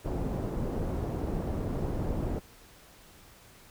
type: low-pass noise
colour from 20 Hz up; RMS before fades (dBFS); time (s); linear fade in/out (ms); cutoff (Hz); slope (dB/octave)
pink; -32; 0.04-2.4; 20; 550; 12
effects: pink hiss -55 dBFS RMS until 3.7 s